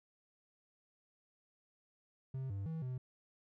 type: tone with pitch steps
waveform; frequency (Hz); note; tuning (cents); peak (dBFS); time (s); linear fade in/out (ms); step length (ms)
triangle; 132.3 / 98.6 / 161.4 / 127.4; C3 / G2 / E3 / C3; +20 / +11 / -36 / -46; -36; 2.34-2.98; 5; 160
effects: none